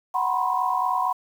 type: tone cluster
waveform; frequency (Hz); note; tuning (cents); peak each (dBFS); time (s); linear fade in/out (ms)
sine; 743 / 954 / 998 / 1067; F#5 / A#5 / B5 / C6; +7 / +40 / +18 / +34; -26 / -28 / -25 / -27; 0.14-1.13; 10
effects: 8-bit